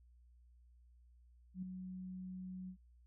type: tone with ADSR envelope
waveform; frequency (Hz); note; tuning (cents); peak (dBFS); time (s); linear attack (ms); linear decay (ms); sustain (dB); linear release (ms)
sine; 185; F#3; 0; -38; 1.54-2.77; 85; 5; -6; 84
effects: added 60 Hz sine -62 dBFS peak until 3.06 s